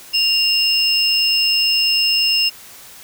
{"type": "tone pair together", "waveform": "triangle", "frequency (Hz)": [2794, 5217], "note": ["F7", "E8"], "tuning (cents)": [0, -19], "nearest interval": "major seventh", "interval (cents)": 1081, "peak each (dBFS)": -15, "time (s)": [0.13, 2.5], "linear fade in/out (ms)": 20, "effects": ["white hiss -40 dBFS RMS until 3.03 s"]}